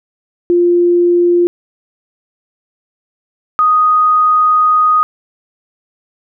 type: tone pair in turn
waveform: sine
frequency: 349.2 / 1244.4 Hz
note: F4 / D#6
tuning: 0 / 0 cents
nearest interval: octave + minor seventh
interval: 2200 cents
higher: second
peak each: -7 dBFS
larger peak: neither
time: 0.5-1.47 / 3.59-5.03 s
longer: second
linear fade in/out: 0 ms
effects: none